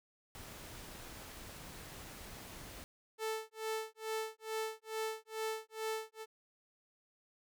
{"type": "noise", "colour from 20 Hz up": "pink", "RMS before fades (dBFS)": -50, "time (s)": [0.35, 2.84], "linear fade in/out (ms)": 0}
{"type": "tone with tremolo", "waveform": "sawtooth", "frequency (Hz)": 440, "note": "A4", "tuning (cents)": 0, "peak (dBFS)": -31, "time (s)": [3.18, 6.26], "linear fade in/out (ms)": 50, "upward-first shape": "sine", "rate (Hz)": 2.3, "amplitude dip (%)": 100}
{"effects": []}